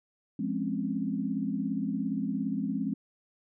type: chord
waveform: sine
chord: Db major seventh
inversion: first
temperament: just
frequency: 173.24 / 207.9 / 259.9 / 277.2 Hz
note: F3 / Ab3 / C4 / Db4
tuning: -14 / +2 / -11 / 0 cents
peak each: -36 / -32 / -33 / -36 dBFS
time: 0.39-2.94 s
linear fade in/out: 5 ms
effects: none